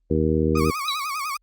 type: harmonic tone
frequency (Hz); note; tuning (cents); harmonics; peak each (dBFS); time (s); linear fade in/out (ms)
78.5; D#2; +16; 1 / 2 / 3 / 4 / 5 / 6; -25 / -25 / -25 / -25 / -25 / -25; 0.1-0.71; 10
type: tone with vibrato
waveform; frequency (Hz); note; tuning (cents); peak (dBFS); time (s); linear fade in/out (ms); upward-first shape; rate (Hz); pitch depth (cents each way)
35% pulse; 1174.7; D6; 0; -24; 0.55-1.37; 5; sine; 10; 130
type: tone with exponential decay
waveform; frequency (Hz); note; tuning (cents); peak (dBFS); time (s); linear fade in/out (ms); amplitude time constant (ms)
sine; 3911; B7; -18; -20; 0.88-1.14; 2; 56
effects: added 40 Hz sine -65 dBFS peak until 1.42 s + Opus 24 kbps